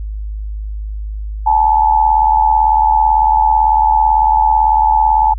sine tone with amplitude modulation, 867 Hz, A5, 26 cents flat, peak -5 dBFS, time 1.46-5.34 s, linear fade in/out 10 ms, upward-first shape sine, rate 78 Hz, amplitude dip 70%, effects added 52 Hz sine -20 dBFS peak until 5.38 s

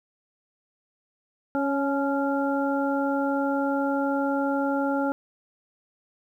harmonic tone with a mistuned harmonic, 277.2 Hz, C#4, in tune, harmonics 1 / 2 / 3 / 5, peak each -25 / -28 / -30 / -32 dBFS, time 1.55-5.12 s, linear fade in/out 0 ms, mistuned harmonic 3, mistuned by +28 cents, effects 10-bit

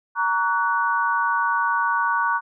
sine chord, F# major, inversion first, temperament equal with one note detuned, 932.3 / 1132.7 / 1480 Hz, A#5 / C#6 / F#6, 0 / +37 / 0 cents, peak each -23 / -23 / -23 dBFS, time 0.15-2.41 s, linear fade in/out 50 ms, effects none

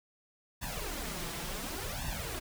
pink noise with flanger, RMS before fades -38 dBFS, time 0.61-2.4 s, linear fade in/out 20 ms, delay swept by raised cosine 1.1 to 6 ms, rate 0.69 Hz, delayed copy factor +0.85, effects none

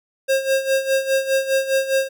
square tone with tremolo, 536 Hz, C5, 42 cents sharp, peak -15 dBFS, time 0.28-2.09 s, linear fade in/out 20 ms, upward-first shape sine, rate 4.9 Hz, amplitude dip 75%, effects none

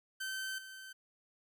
sawtooth tone with level steps, 1542 Hz, G6, 29 cents flat, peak -34 / -44 dBFS, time 0.2-0.93 s, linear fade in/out 10 ms, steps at 0.58 s, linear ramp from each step 5 ms, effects none

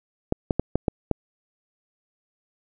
clicks, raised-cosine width 2 ms, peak -7 dBFS, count 6, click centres 0.324 / 0.508 / 0.596 / 0.756 / 0.882 / 1.113 s, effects none

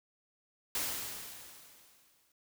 white noise with exponential decay, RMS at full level -33 dBFS, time 0.75-2.32 s, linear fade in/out 2 ms, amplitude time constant 340 ms, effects none

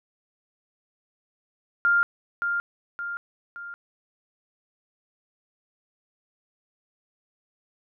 sine tone with echo, 1400 Hz, F6, 4 cents sharp, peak -17 dBFS, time 1.85-2.03 s, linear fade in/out 0 ms, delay 570 ms, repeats 3, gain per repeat -6 dB, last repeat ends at 3.74 s, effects none

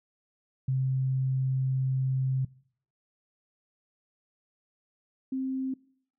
sine tone pair in turn, 131.6 / 263.2 Hz, C3 / C4, +10 / +10 cents, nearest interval octave, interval 1200 cents, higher second, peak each -24 / -28 dBFS, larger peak first, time 0.68-2.45 / 5.32-5.74 s, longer first, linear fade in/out 5 ms, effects noise-tail reverb RT60 0.6 s tail -23 dB re dry

